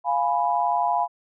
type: chord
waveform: sine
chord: F diminished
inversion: none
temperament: equal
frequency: 698.5 / 830.6 / 987.8 Hz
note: F5 / Ab5 / Cb6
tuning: 0 / 0 / 0 cents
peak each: -24 dBFS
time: 0.04-1.08 s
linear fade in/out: 50 ms
effects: none